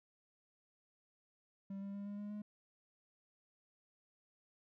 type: tone with pitch steps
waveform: triangle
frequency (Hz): 196 / 198.51 / 201 / 203.6 / 206.2 / 208.9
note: G3 / G3 / G3 / G#3 / G#3 / G#3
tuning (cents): 0 / +22 / +44 / -34 / -12 / +10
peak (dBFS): -40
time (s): 1.7-2.42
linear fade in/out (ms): 5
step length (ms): 120
effects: none